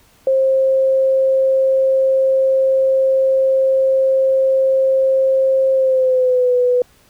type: tone with pitch glide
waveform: sine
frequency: 531 to 495.4 Hz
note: C5 to B4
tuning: +25 to +5 cents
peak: -11 dBFS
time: 0.27-6.82 s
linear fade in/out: 2 ms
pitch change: -120 cents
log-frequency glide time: 5.73-6.55 s
effects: pink hiss -52 dBFS RMS until 7.09 s